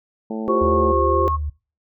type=harmonic tone; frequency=110.3 Hz; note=A2; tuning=5 cents sharp; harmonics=2 / 3 / 4 / 5 / 6 / 7 / 8; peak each=-26 / -32 / -31 / -35 / -39 / -39 / -40 dBFS; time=0.3-0.92 s; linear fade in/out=5 ms
type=tone with pitch glide; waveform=sine; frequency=1108.7 to 1089 Hz; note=C#6 to C#6; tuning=0 to -31 cents; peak=-20 dBFS; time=0.48-1.37 s; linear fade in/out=20 ms; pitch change=-31 cents; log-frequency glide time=0.6-0.84 s
type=chord; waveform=sine; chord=F suspended second; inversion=none; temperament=just; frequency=349.2 / 392.9 / 523.8 Hz; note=F4 / G4 / C5; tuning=0 / +4 / +2 cents; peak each=-22 dBFS; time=0.48-1.28 s; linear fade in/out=0 ms
type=tone with vibrato; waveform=sine; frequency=75.5 Hz; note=D2; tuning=48 cents sharp; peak=-22 dBFS; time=0.61-1.5 s; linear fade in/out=10 ms; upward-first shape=triangle; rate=1.9 Hz; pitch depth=86 cents each way
effects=noise-tail reverb RT60 0.3 s tail -20 dB re dry